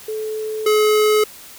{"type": "tone pair in turn", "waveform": ["sine", "square"], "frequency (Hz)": [434, 426.3], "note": ["A4", "G#4"], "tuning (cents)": [-24, 45], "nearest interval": "unison", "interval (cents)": 31, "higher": "first", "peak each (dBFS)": [-22, -13], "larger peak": "second", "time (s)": [[0.08, 0.66], [0.66, 1.24]], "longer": "neither", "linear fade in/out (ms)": 5, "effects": ["white hiss -40 dBFS RMS until 1.58 s"]}